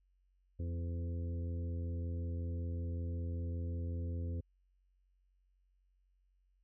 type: harmonic tone with a mistuned harmonic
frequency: 85.3 Hz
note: F2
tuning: 40 cents flat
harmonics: 1 / 2 / 3 / 4 / 5 / 6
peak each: -36 / -50 / -48 / -55 / -55 / -54 dBFS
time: 0.59-4.41 s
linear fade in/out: 10 ms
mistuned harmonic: 4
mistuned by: -17 cents
effects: added 46 Hz sine -70 dBFS peak until 6.63 s